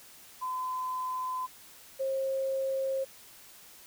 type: tone pair in turn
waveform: sine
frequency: 1019 / 535.4 Hz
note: C6 / C5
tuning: -46 / +40 cents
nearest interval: major seventh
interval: 1114 cents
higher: first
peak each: -31 / -28 dBFS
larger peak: second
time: 0.41-1.47 / 1.99-3.05 s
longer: neither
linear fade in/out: 20 ms
effects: white hiss -53 dBFS RMS until 3.86 s